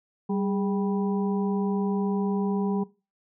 harmonic tone with a mistuned harmonic, 196 Hz, G3, in tune, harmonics 1 / 2 / 4 / 5, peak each -25 / -31 / -37 / -39 dBFS, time 0.29-2.84 s, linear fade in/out 10 ms, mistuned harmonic 2, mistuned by +76 cents, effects noise-tail reverb RT60 0.3 s tail -20 dB re dry

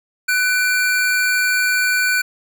square tone pair together, 1496.6 / 2364 Hz, F#6 / D7, +19 / +11 cents, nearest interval minor sixth, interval 792 cents, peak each -17 / -21 dBFS, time 0.28-2.22 s, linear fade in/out 10 ms, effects 8-bit

